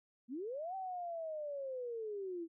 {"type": "linear two-way sweep", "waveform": "sine", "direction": "up then down", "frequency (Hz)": [220, 774, 323.1], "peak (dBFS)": -39, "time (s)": [0.28, 2.48], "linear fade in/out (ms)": 50, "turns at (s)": 0.75, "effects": []}